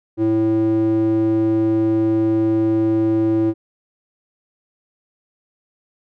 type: tone with band-pass filter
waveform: square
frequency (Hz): 110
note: A2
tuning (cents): 0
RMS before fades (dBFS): -17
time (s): 0.17-3.54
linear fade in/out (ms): 50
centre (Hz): 340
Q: 3.6
effects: none